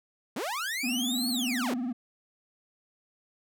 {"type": "linear two-way sweep", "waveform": "sawtooth", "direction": "up then down", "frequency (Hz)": [182.6, 4460, 182.6], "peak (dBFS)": -27, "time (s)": [0.36, 1.74], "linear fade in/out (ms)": 5, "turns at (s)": 1.29}
{"type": "tone with vibrato", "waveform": "triangle", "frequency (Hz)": 247.3, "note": "B3", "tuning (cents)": 3, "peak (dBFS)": -27, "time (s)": [0.83, 1.93], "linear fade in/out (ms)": 10, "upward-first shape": "triangle", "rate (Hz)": 20, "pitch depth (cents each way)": 160}
{"effects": []}